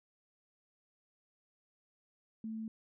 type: tone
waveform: sine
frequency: 221.2 Hz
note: A3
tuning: 9 cents sharp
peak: -38 dBFS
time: 2.44-2.68 s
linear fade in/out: 2 ms
effects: none